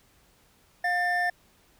triangle tone pair together, 709.7 / 1787 Hz, F5 / A6, +28 / +26 cents, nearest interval octave + major third, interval 1598 cents, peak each -25 / -24 dBFS, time 0.84-1.3 s, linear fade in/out 5 ms, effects pink hiss -62 dBFS RMS until 1.79 s

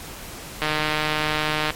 click train, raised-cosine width 0.3 ms, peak -6 dBFS, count 167, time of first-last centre 0.62-1.705 s, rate 153 Hz, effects pink hiss -37 dBFS RMS until 1.75 s + MP3 64 kbps

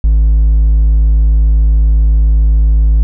sine tone with hard clipping, 53.7 Hz, A1, 41 cents flat, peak -6 dBFS, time 0.04-3.03 s, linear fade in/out 0 ms, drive 2 dB, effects none

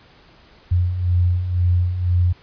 sine beating tone pair, 87.31 / 89.31 Hz, F2 / F2, 0 / +39 cents, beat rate 2 Hz, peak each -23 / -16 dBFS, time 0.71-2.33 s, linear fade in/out 10 ms, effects pink hiss -50 dBFS RMS until 2.42 s + resampled to 11025 Hz

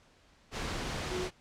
sine tone in noise, 365.6 Hz, F#4, 21 cents flat, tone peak -34 dBFS, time 1.09-1.3 s, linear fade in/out 50 ms, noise pink, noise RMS -36 dBFS, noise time 0.51-1.31 s, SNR -1 dB, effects pink hiss -63 dBFS RMS until 1.4 s + low-pass 6000 Hz 12 dB/octave

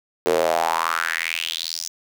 square tone with high-pass filter sweep, 41.2 Hz, E1, in tune, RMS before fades -23 dBFS, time 0.26-1.88 s, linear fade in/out 0 ms, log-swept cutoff 420 to 6000 Hz, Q 4.8, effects none

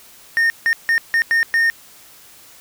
triangle tone bursts at uneven times, 1833 Hz, A#6, 30 cents flat, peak -11 dBFS, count 6, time 0.37-0.5 / 0.66-0.73 / 0.89-0.98 / 1.14-1.22 / 1.31-1.43 / 1.54-1.7 s, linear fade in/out 0 ms, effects white hiss -45 dBFS RMS until 2.6 s

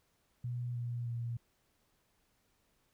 sine tone with pitch steps, 121.9 / 119.94 / 118.02 Hz, B2 / A#2 / A#2, -22 / +50 / +22 cents, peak -35 dBFS, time 0.44-1.37 s, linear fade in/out 5 ms, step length 310 ms, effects pink hiss -75 dBFS RMS until 2.93 s

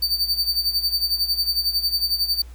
45% pulse tone with tremolo, 4589 Hz, D8, 41 cents flat, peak -16 dBFS, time 0.02-2.42 s, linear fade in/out 5 ms, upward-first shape sine, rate 11 Hz, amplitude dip 75%, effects added 60 Hz sine -37 dBFS peak until 2.54 s + pink hiss -53 dBFS RMS until 2.54 s

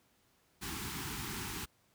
pink band-stop noise, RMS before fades -40 dBFS, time 0.61-1.66 s, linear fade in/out 20 ms, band 430 to 790 Hz, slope 96 dB/octave, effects pink hiss -71 dBFS RMS until 1.94 s + high-pass 60 Hz 12 dB/octave

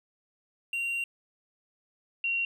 triangle / sine tone pair in turn, 2760 / 2749 Hz, F7 / F7, -21 / -28 cents, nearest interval unison, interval 7 cents, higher first, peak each -27 / -26 dBFS, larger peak second, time 0.73-1.04 / 2.24-2.45 s, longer first, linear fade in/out 2 ms, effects none

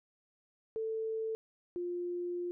sine tone pair in turn, 443.6 / 352.1 Hz, A4 / F4, +14 / +14 cents, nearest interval major third, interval 400 cents, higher first, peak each -33 / -34 dBFS, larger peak first, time 0.76-1.35 / 1.76-2.51 s, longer second, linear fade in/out 0 ms, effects none

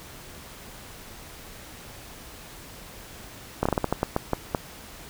slowing click train, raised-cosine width 1 ms, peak -8 dBFS, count 11, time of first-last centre 3.63-4.548 s, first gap 25 ms, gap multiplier 1.27, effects pink hiss -44 dBFS RMS until 5.09 s

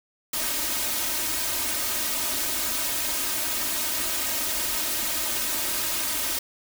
white noise with comb filter, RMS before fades -27 dBFS, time 0.33-6.39 s, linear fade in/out 5 ms, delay 3.2 ms, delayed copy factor +0.85, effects none

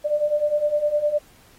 sine beating tone pair, 587.3 / 597.1 Hz, D5 / D5, 0 / +29 cents, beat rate 9.8 Hz, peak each -24 / -20 dBFS, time 0.04-1.19 s, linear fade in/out 20 ms, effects pink hiss -54 dBFS RMS until 1.58 s + AAC 48 kbps

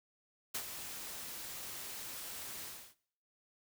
white noise with ADSR envelope, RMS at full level -37 dBFS, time 0.54-2.95 s, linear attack 11 ms, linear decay 68 ms, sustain -8 dB, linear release 320 ms, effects noise-tail reverb RT60 0.6 s tail -20 dB re dry

